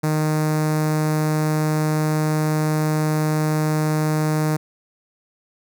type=tone with notch filter; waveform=sawtooth; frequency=154.3 Hz; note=D#3; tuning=14 cents flat; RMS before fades=-20 dBFS; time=0.03-4.57 s; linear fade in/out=10 ms; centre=3100 Hz; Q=0.99; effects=none